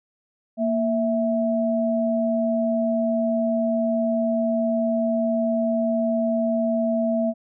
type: tone pair together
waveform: sine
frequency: 232.3 / 657 Hz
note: A#3 / E5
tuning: -6 / -6 cents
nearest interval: octave + tritone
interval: 1800 cents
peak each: -22 dBFS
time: 0.57-7.34 s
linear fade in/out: 50 ms
effects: none